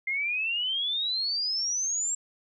sine exponential sweep, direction up, 2093 to 7580 Hz, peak -26 dBFS, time 0.07-2.15 s, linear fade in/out 5 ms, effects none

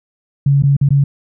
sine tone with dropouts, 140.1 Hz, C#3, 19 cents sharp, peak -8 dBFS, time 0.46-1.04 s, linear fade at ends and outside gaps 5 ms, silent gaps 0.624-0.635 / 0.767-0.812 / 0.889-0.905 s, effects none

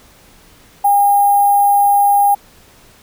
sine tone with sample-and-hold, 810 Hz, G#5, 43 cents flat, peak -8 dBFS, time 0.84-2.35 s, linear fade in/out 10 ms, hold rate 11025 Hz, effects pink hiss -46 dBFS RMS until 3.02 s

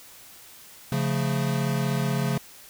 square chord, Db augmented, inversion none, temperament equal, 138.59 / 174.61 / 220 Hz, Db3 / F3 / A3, 0 / 0 / 0 cents, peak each -26 / -30 / -31 dBFS, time 0.92-2.38 s, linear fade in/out 2 ms, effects white hiss -48 dBFS RMS until 2.69 s

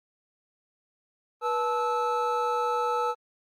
triangle tone cluster, 485.5 / 870 / 1305 Hz, B4 / A5 / E6, -30 / -20 / -18 cents, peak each -27 dBFS, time 1.41-3.15 s, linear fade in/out 50 ms, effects Opus 32 kbps

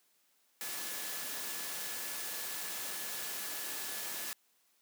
sine tone in noise, 1716 Hz, A6, 44 cents flat, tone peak -51 dBFS, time 0.61-4.33 s, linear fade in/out 0 ms, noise white, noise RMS -40 dBFS, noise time 0.61-4.33 s, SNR -14 dB, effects white hiss -72 dBFS RMS until 4.81 s + high-pass 200 Hz 12 dB/octave

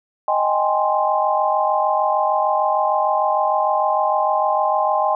sine chord, Ab major seventh, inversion second, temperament equal, 622.3 / 784 / 830.6 / 1046.5 Hz, Eb5 / G5 / Ab5 / C6, 0 / 0 / 0 / 0 cents, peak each -21 dBFS, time 0.28-5.15 s, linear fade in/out 2 ms, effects none

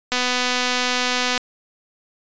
click train, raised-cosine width 0.2 ms, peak -4 dBFS, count 314, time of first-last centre 0.12-1.377 s, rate 249 Hz, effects resampled to 16000 Hz

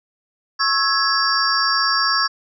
sine tone cluster, 1096 / 1319 / 1671 / 4736 / 5480 Hz, C#6 / E6 / G#6 / D8 / F8, -20 / +1 / +10 / +14 / -34 cents, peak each -22 dBFS, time 0.59-2.28 s, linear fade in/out 20 ms, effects none

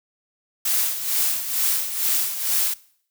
blue noise with tremolo, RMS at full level -20 dBFS, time 0.65-2.74 s, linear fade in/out 5 ms, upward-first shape sine, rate 2.2 Hz, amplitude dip 65%, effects noise-tail reverb RT60 0.6 s tail -21 dB re dry

